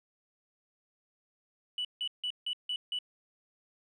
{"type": "tone bursts", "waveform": "sine", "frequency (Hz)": 2960, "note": "F#7", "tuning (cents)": 0, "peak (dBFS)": -30, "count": 6, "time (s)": [1.78, 2.988], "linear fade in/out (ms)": 2, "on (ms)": 68, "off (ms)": 160, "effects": ["tanh soft clip ceiling -27 dBFS"]}